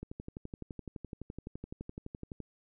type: click train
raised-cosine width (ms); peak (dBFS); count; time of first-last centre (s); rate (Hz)
3; -28; 29; 0.03-2.403; 11.8
effects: none